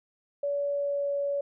sine tone with pitch glide, 570 to 566.1 Hz, C#5 to C#5, +48 to +36 cents, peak -26 dBFS, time 0.43-1.41 s, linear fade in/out 5 ms, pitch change -12 cents, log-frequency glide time 0.71-1.12 s, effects none

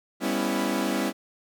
sawtooth chord, C# half-diminished seventh, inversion second, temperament equal with one note detuned, 198.73 / 246.9 / 277.2 / 329.6 Hz, G3 / B3 / C#4 / E4, +24 / 0 / 0 / 0 cents, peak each -26 dBFS, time 0.2-1.13 s, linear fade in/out 50 ms, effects none

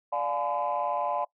sine chord, D diminished seventh, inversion none, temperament just, 587.3 / 704.8 / 845.8 / 1014.9 Hz, D5 / F5 / Ab5 / Cb6, 0 / +16 / +31 / +47 cents, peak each -31 dBFS, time 0.12-1.25 s, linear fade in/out 10 ms, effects noise-tail reverb RT60 0.1 s tail -21 dB re dry + tanh soft clip ceiling -19 dBFS

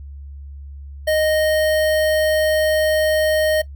square tone with notch filter, 620 Hz, D#5, 6 cents flat, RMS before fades -17 dBFS, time 1.07-3.62 s, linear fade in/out 10 ms, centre 6700 Hz, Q 1.9, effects noise-tail reverb RT60 0.1 s tail -18 dB re dry + added 70 Hz sine -32 dBFS peak until 3.75 s

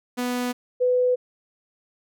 sawtooth / sine tone pair in turn, 246.9 / 499.2 Hz, B3 / B4, 0 / +19 cents, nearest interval octave, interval 1219 cents, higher second, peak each -20 / -17 dBFS, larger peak second, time 0.17-0.53 / 0.8-1.16 s, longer neither, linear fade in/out 20 ms, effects none

